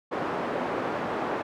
pink band-pass noise, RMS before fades -30 dBFS, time 0.11-1.43 s, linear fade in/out 20 ms, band 310 to 1200 Hz, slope 12 dB/octave, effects none

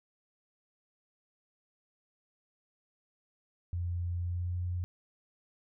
sine tone with pitch glide, 87.31 to 88.99 Hz, F2 to F2, 0 to +33 cents, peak -31 dBFS, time 3.73-4.84 s, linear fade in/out 0 ms, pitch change +33 cents, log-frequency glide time 4.18-4.58 s, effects none

